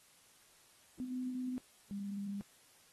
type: tone pair in turn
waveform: sine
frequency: 253.2 / 200.3 Hz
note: B3 / G3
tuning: +43 / +38 cents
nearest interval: major third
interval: 405 cents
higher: first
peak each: -36 / -38 dBFS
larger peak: first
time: 1-1.58 / 1.91-2.41 s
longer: first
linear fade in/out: 0 ms
effects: white hiss -65 dBFS RMS until 2.92 s + AAC 32 kbps